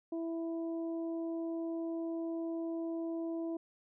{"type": "harmonic tone", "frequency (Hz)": 330.6, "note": "E4", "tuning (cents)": 5, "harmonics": [1, 2, 3], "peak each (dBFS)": [-35, -44, -56], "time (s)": [0.12, 3.57], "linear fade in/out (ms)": 5, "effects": []}